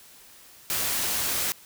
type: noise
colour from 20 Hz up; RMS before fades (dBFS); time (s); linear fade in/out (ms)
white; -27; 0.7-1.52; 0
effects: white hiss -51 dBFS RMS until 1.65 s